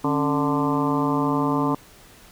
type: harmonic tone with a mistuned harmonic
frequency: 147.8 Hz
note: D3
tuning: 11 cents sharp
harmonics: 1 / 2 / 3 / 4 / 5 / 6 / 7 / 8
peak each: -28 / -22 / -29 / -33 / -34 / -29 / -27 / -32 dBFS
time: 0.04-1.75 s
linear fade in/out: 5 ms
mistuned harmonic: 2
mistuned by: -110 cents
effects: pink hiss -49 dBFS RMS until 2.31 s